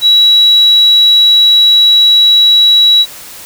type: tone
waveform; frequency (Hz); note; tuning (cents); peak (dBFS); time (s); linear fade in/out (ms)
sine; 3900; B7; -23; -3; 0.01-3.06; 50
effects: white hiss -30 dBFS RMS until 3.45 s